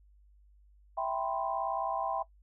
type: chord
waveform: sine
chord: C major seventh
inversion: first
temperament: equal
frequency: 659.3 / 784 / 987.8 / 1046.5 Hz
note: E5 / G5 / B5 / C6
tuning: 0 / 0 / 0 / 0 cents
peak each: -35 / -34 / -38 / -38 dBFS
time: 0.97-2.23 s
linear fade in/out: 10 ms
effects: noise-tail reverb RT60 0.1 s tail -18 dB re dry + added 50 Hz sine -58 dBFS peak until 2.42 s